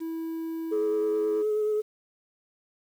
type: tone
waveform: triangle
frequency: 326.3 Hz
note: E4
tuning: 18 cents flat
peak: -28 dBFS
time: 0-1.43 s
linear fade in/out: 20 ms
type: tone with vibrato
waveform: sine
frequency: 425.6 Hz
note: G#4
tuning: 42 cents sharp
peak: -22 dBFS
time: 0.71-1.82 s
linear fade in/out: 20 ms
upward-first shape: sine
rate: 9.4 Hz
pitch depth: 18 cents each way
effects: tanh soft clip ceiling -20 dBFS + 9-bit